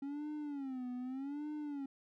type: tone with vibrato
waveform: triangle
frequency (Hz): 273.5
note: C#4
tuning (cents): -23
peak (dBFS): -37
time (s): 0.02-1.86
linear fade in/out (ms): 5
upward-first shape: sine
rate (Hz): 0.83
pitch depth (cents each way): 170
effects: none